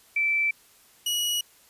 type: tone pair in turn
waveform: sine / sawtooth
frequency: 2327 / 2913 Hz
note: D7 / F#7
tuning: -17 / -28 cents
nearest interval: major third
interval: 389 cents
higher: second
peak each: -21 dBFS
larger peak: neither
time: 0.16-0.51 / 1.06-1.41 s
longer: neither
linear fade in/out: 5 ms
effects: white hiss -57 dBFS RMS until 1.69 s + resampled to 32000 Hz